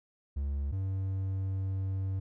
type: tone pair in turn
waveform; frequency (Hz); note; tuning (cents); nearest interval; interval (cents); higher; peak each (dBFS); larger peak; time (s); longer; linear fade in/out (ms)
triangle; 70.2 / 95.87; C#2 / G2; +22 / -38; perfect fourth; 540; second; -28; neither; 0.36-0.72 / 0.72-2.2; second; 10
effects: none